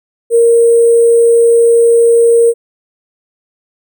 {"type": "tone with sample-and-hold", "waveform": "sine", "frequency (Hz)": 466.2, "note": "A#4", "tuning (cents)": 0, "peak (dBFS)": -4, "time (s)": [0.3, 2.54], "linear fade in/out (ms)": 50, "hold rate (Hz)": 8820, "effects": []}